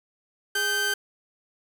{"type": "tone pair together", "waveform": "sawtooth", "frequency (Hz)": [410.9, 1554], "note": ["G#4", "G6"], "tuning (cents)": [-18, -16], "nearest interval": "octave + major seventh", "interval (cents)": 2302, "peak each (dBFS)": [-29, -20], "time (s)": [0.55, 0.94], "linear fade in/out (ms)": 5, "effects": []}